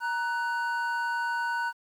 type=tone pair together; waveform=triangle; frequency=939 / 1490.6 Hz; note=A#5 / F#6; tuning=+12 / +12 cents; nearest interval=minor sixth; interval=800 cents; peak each=-28 dBFS; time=0-1.73 s; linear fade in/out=50 ms; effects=10-bit